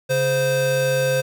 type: tone pair together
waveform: square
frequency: 138.59 / 519.9 Hz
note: C#3 / C5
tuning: 0 / -11 cents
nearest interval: octave + major seventh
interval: 2289 cents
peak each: -25 / -19 dBFS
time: 0.09-1.22 s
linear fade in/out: 20 ms
effects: none